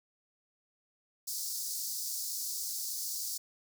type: high-pass noise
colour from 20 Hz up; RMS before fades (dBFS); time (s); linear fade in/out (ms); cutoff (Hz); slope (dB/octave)
pink; -37; 1.27-3.38; 10; 4600; 48
effects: none